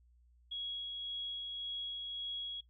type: tone with tremolo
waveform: sine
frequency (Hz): 3322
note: G#7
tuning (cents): 0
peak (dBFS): -37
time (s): 0.51-2.61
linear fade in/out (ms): 10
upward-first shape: sine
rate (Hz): 1.8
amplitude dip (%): 25
effects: noise-tail reverb RT60 0.1 s tail -17 dB re dry + added 60 Hz sine -63 dBFS peak until 2.69 s